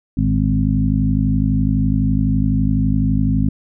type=harmonic tone with a mistuned harmonic; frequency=51.91 Hz; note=G#1; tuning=in tune; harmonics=1 / 2 / 3 / 4 / 5; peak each=-20 / -20 / -20 / -20 / -20 dBFS; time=0.17-3.49 s; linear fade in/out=5 ms; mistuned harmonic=2; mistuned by=+65 cents; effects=none